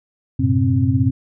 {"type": "tone cluster", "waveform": "sine", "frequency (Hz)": [95, 112.6, 128.6, 264.9], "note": ["F#2", "A2", "C3", "C4"], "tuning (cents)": [46, 40, -30, 22], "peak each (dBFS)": -19, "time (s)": [0.39, 1.11], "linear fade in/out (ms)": 10, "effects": []}